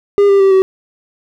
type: tone with pitch steps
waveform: triangle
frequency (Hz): 404.3 / 396.2 / 388.3 / 380.5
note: G#4 / G4 / G4 / F#4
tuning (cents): -46 / +18 / -16 / +48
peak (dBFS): -4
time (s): 0.18-0.62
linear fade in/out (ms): 0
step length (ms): 110
effects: none